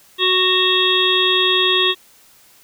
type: harmonic tone with a mistuned harmonic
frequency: 370 Hz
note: F#4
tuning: in tune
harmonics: 1 / 3 / 5 / 7 / 9 / 10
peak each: -20 / -23 / -23 / -23 / -17 / -19 dBFS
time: 0.18-1.95 s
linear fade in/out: 50 ms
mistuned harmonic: 7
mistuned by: +58 cents
effects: white hiss -50 dBFS RMS until 2.63 s